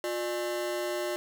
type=ring-modulated tone; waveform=40% pulse; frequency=478.5 Hz; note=A#4; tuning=45 cents sharp; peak=-26 dBFS; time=0.04-1.16 s; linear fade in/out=0 ms; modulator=123 Hz; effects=11-bit